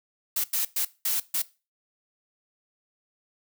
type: noise bursts at uneven times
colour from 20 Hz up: blue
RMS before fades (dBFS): -26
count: 5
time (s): 0.36-0.44 / 0.53-0.65 / 0.76-0.85 / 1.05-1.2 / 1.34-1.42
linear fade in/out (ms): 5
effects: noise-tail reverb RT60 0.3 s tail -19 dB re dry